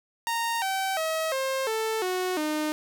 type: tone with pitch steps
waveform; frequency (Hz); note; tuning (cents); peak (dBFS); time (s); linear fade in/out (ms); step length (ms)
sawtooth; 926 / 769.7 / 639.8 / 531.8 / 442.1 / 367.5 / 305.5; A#5 / G5 / D#5 / C5 / A4 / F#4 / D#4; -12 / -32 / +48 / +28 / +8 / -12 / -32; -22; 0.27-2.72; 0; 350
effects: none